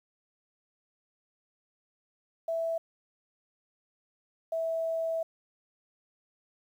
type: tone pair in turn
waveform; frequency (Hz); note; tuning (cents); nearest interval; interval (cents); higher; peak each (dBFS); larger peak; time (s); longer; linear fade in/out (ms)
sine; 659.3 / 654.4; E5 / E5; 0 / -13; unison; 13; first; -28; neither; 2.48-2.78 / 4.52-5.23; second; 5
effects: 10-bit